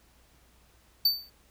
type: tone with exponential decay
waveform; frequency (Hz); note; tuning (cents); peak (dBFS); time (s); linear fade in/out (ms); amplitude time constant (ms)
square; 4566; D8; -50; -18; 1.05-1.3; 5; 54
effects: added 60 Hz sine -63 dBFS peak until 1.5 s + pink hiss -63 dBFS RMS until 1.5 s